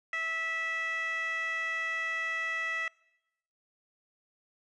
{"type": "tone with band-pass filter", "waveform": "15% pulse", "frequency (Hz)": 654, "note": "E5", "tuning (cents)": -14, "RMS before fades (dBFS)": -33, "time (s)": [0.13, 2.88], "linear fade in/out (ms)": 2, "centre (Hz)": 2000, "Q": 3.2, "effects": ["noise-tail reverb RT60 0.9 s tail -23 dB re dry", "resampled to 22050 Hz"]}